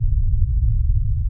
pink low-pass noise, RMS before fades -17 dBFS, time 0-1.29 s, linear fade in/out 20 ms, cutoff 120 Hz, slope 48 dB/octave, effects none

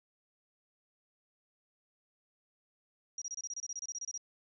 sine tone bursts, 5730 Hz, F8, 44 cents sharp, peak -37 dBFS, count 16, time 3.18-4.177 s, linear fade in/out 2 ms, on 37 ms, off 27 ms, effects none

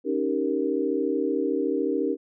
sine chord, Eb dominant seventh, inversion third, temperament equal, 277.2 / 311.1 / 392 / 466.2 Hz, Db4 / Eb4 / G4 / Bb4, 0 / 0 / 0 / 0 cents, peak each -28 dBFS, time 0.04-2.17 s, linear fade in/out 50 ms, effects none

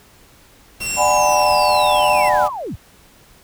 pink noise, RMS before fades -34 dBFS, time 0.8-2.48 s, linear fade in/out 5 ms
sawtooth tone with pitch glide, 2725 to 2691 Hz, F7 to E7, -43 to +35 cents, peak -20 dBFS, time 0.8-2.3 s, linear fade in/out 20 ms, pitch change -22 cents, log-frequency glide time 1.06-1.42 s
sine linear sweep, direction down, 7800 to 39.98 Hz, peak -24 dBFS, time 0.86-2.76 s, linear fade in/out 10 ms
sine chord, G# half-diminished seventh, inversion second, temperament just, 598 / 747.5 / 830.6 / 996.7 Hz, D5 / F#5 / G#5 / B5, +31 / +17 / 0 / +16 cents, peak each -18 dBFS, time 0.96-2.5 s, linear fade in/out 50 ms
effects pink hiss -49 dBFS RMS until 3.43 s

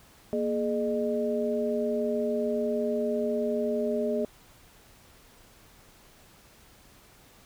sine tone cluster, 235.4 / 420.8 / 609 Hz, A#3 / G#4 / D#5, +17 / +23 / -37 cents, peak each -30 / -29 / -30 dBFS, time 0.33-4.25 s, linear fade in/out 0 ms, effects pink hiss -56 dBFS RMS until 7.45 s

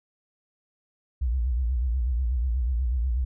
sine tone with vibrato, 61.5 Hz, B1, 7 cents flat, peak -22 dBFS, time 1.21-3.25 s, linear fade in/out 10 ms, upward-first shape sine, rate 8.2 Hz, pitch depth 150 cents each way, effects none

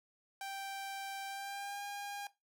sawtooth tone with pitch glide, 784 to 809.3 Hz, G5 to G#5, 0 to -45 cents, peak -37 dBFS, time 0.41-2.27 s, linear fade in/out 2 ms, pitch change +55 cents, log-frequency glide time 1.27-1.82 s, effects noise-tail reverb RT60 0.2 s tail -17 dB re dry

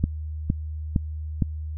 click train, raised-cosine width 5 ms, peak -8 dBFS, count 4, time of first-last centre 0.04-1.422 s, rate 2.17 Hz, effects added 77 Hz sine -29 dBFS peak until 1.77 s

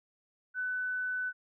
sine tone, 1500 Hz, F#6, 23 cents sharp, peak -31 dBFS, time 0.54-1.33 s, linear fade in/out 50 ms, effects none

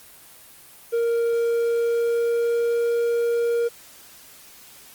triangle tone with pitch glide, 466.2 to 469.7 Hz, A#4 to A#4, 0 to +13 cents, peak -17 dBFS, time 0.92-3.69 s, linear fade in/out 20 ms, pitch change +13 cents, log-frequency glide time 1.43-2.86 s, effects white hiss -47 dBFS RMS until 4.94 s + Opus 24 kbps

